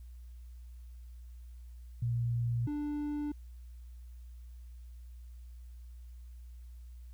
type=tone pair in turn; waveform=sine / triangle; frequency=118.7 / 294.6 Hz; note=A#2 / D4; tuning=+32 / +6 cents; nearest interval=octave + major third; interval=1574 cents; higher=second; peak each=-29 / -31 dBFS; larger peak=first; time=2.02-2.67 / 2.67-3.32 s; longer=neither; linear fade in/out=5 ms; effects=added 60 Hz sine -46 dBFS peak until 7.13 s + white hiss -72 dBFS RMS until 7.13 s